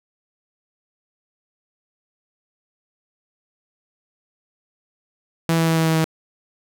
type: tone with pitch steps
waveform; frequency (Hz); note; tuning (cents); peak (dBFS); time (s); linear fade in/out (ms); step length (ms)
sawtooth; 164.81 / 163.86 / 162.92 / 161.98 / 161.05 / 160.12; E3 / E3 / E3 / E3 / E3 / D#3; 0 / -10 / -20 / -30 / -40 / +50; -12; 5.49-6.042; 0; 92
effects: none